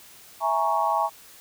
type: chord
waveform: sine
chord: A# half-diminished seventh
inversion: second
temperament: equal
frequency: 659.3 / 830.6 / 932.3 / 1108.7 Hz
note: E5 / G#5 / A#5 / C#6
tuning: 0 / 0 / 0 / 0 cents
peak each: -28 / -25 / -26 / -26 dBFS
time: 0.4-1.1 s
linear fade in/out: 50 ms
effects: white hiss -49 dBFS RMS until 1.4 s